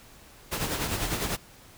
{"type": "noise with tremolo", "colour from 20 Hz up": "pink", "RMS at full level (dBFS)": -28, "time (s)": [0.51, 1.37], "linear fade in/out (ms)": 20, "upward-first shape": "sine", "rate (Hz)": 10, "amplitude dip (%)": 50, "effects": ["pink hiss -52 dBFS RMS until 1.77 s"]}